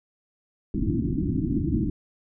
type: low-pass noise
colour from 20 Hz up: white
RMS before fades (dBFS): -25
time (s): 0.74-1.9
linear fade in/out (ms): 5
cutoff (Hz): 340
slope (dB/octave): 96
effects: none